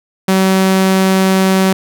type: tone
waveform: sawtooth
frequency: 190 Hz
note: F#3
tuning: 46 cents sharp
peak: -5 dBFS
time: 0.28-1.73 s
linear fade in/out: 5 ms
effects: none